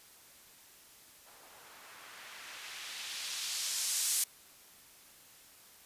violet noise with low-pass filter sweep, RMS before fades -39 dBFS, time 1.26-4.24 s, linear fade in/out 5 ms, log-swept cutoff 670 to 9200 Hz, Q 0.94, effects white hiss -58 dBFS RMS until 5.85 s + resampled to 32000 Hz

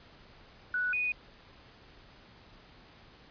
sine tone pair in turn, 1477 / 2478 Hz, F#6 / D#7, -3 / -8 cents, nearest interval major sixth, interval 895 cents, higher second, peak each -28 dBFS, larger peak neither, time 0.74-0.93 / 0.93-1.12 s, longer neither, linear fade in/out 2 ms, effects pink hiss -56 dBFS RMS until 3.3 s + resampled to 11025 Hz

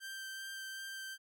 sawtooth tone with vibrato, 1568 Hz, G6, in tune, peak -39 dBFS, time 0-1.18 s, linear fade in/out 50 ms, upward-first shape sine, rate 2.6 Hz, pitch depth 10 cents each way, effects none

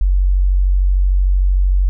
sine tone, 46.58 Hz, F#1, 12 cents sharp, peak -10 dBFS, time 0.01-1.89 s, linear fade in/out 0 ms, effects none

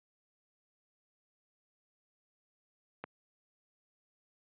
click, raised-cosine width 0.5 ms, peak -24 dBFS, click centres 3.04 s, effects high-pass 150 Hz 12 dB/octave + resampled to 8000 Hz

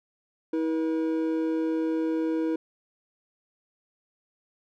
triangle tone pair together, 321.4 / 481 Hz, E4 / B4, -44 / -46 cents, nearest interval perfect fifth, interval 698 cents, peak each -23 / -29 dBFS, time 0.53-2.56 s, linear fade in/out 5 ms, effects none

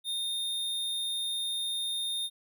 square tone, 3657 Hz, A#7, 34 cents flat, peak -31 dBFS, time 0.04-2.3 s, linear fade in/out 50 ms, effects none

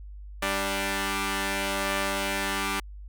5% pulse tone pair together, 196.49 / 294.4 Hz, G3 / D4, +4 / +4 cents, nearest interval perfect fifth, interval 700 cents, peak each -18 dBFS, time 0.42-2.8 s, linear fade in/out 5 ms, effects added 50 Hz sine -39 dBFS peak until 3.08 s

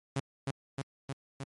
sawtooth tone with echo, 136.5 Hz, C#3, 26 cents flat, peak -25 dBFS, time 0.16-0.2 s, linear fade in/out 5 ms, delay 310 ms, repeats 4, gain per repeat -2 dB, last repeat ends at 1.44 s, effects MP3 48 kbps

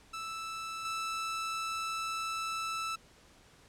sawtooth tone with level steps, 1318.5 Hz, E6, in tune, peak -34 / -30 dBFS, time 0.13-2.96 s, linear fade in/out 10 ms, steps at 0.85 s, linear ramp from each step 2 ms, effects pink hiss -60 dBFS RMS until 3.68 s + low-pass 9000 Hz 12 dB/octave

